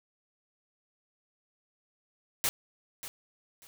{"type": "noise with echo", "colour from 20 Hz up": "white", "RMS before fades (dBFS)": -28, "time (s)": [2.44, 2.49], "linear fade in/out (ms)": 0, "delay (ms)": 590, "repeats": 2, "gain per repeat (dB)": -13, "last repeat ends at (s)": 3.67, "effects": []}